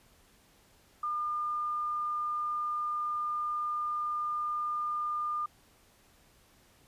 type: tone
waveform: sine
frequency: 1207 Hz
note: D6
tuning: 47 cents sharp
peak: -30 dBFS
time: 1.03-5.46 s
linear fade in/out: 5 ms
effects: pink hiss -63 dBFS RMS until 6.87 s + resampled to 32000 Hz